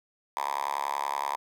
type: tone with high-pass filter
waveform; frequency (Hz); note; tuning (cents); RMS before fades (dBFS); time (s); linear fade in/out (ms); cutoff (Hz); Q
5% pulse; 70.5; C#2; +30; -31; 0.37-1.36; 0; 960; 6.9
effects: none